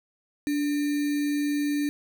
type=tone with sample-and-hold; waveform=sine; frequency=290.9 Hz; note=D4; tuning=16 cents flat; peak=-23 dBFS; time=0.47-1.89 s; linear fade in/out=0 ms; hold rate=2100 Hz; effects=none